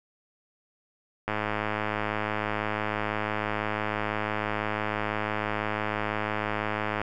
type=click train; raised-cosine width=0.5 ms; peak=-13 dBFS; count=609; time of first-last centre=1.28-7.016 s; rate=106 Hz; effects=none